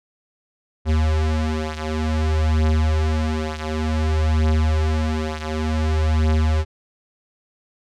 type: beating tone pair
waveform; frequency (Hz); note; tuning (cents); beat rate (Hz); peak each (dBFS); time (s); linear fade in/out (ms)
square; 77.78 / 78.33; D#2 / D#2; 0 / +12; 0.55; -20 / -23; 0.85-6.65; 50
effects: low-pass 6000 Hz 12 dB/octave